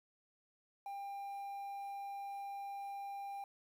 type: tone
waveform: triangle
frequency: 797 Hz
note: G5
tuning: 28 cents sharp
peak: -40 dBFS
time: 0.86-3.44 s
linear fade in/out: 2 ms
effects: 11-bit